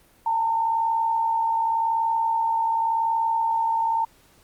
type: tone pair together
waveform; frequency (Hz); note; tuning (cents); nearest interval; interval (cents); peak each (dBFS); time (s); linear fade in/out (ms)
sine; 847.1 / 908; G#5 / A#5; +34 / -46; minor second; 120; -32 / -20; 0.26-4.05; 5
effects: pink hiss -57 dBFS RMS until 4.43 s + Opus 32 kbps